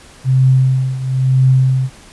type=tone with tremolo; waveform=sine; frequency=130.81 Hz; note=C3; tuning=in tune; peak=-6 dBFS; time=0.24-1.9 s; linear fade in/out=50 ms; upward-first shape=triangle; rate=1 Hz; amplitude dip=80%; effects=pink hiss -41 dBFS RMS until 2.12 s + resampled to 24000 Hz